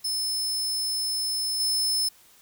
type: tone with level steps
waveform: sawtooth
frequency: 5240 Hz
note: E8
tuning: 11 cents flat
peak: -23 / -20 dBFS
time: 0.04-2.09 s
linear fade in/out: 10 ms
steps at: 1.6 s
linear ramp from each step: 2 ms
effects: white hiss -56 dBFS RMS until 2.41 s